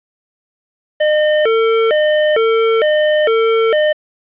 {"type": "tone with vibrato", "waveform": "square", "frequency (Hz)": 523.3, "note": "C5", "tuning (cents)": 0, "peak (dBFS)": -11, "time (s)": [1, 3.93], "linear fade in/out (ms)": 10, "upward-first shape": "square", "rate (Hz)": 1.1, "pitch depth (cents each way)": 260, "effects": ["resampled to 8000 Hz", "7-bit"]}